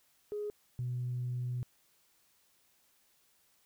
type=tone pair in turn; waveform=sine; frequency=416.7 / 123.89 Hz; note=G#4 / B2; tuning=+6 / +6 cents; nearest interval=octave + major sixth; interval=2100 cents; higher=first; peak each=-34 / -32 dBFS; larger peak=second; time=0.32-0.5 / 0.79-1.63 s; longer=second; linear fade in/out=0 ms; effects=tanh soft clip ceiling -29 dBFS + white hiss -70 dBFS RMS until 3.65 s